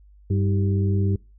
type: harmonic tone with a mistuned harmonic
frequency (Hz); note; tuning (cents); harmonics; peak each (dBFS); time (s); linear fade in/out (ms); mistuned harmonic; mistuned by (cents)
97.9; G2; -2; 1 / 2 / 3 / 4; -19 / -27 / -33 / -31; 0.3-1.16; 5; 3; +120
effects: noise-tail reverb RT60 0.3 s tail -25 dB re dry + added 50 Hz sine -48 dBFS peak until 1.38 s